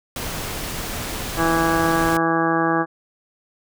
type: noise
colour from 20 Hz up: pink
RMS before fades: -28 dBFS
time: 0.16-2.17 s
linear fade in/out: 2 ms
type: harmonic tone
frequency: 164.81 Hz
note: E3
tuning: in tune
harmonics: 1 / 2 / 3 / 4 / 5 / 6 / 7 / 8 / 9 / 10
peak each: -28 / -21 / -27 / -28 / -24 / -33 / -24 / -33 / -31 / -26 dBFS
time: 1.36-2.86 s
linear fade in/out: 50 ms
effects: none